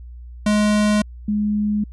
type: tone pair in turn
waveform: square / sine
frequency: 210 / 209 Hz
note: G#3 / G#3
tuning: +19 / +11 cents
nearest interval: unison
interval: 8 cents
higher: first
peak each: -15 / -17 dBFS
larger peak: first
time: 0.46-1.02 / 1.28-1.84 s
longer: neither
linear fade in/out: 5 ms
effects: added 60 Hz sine -34 dBFS peak until 1.92 s + resampled to 24000 Hz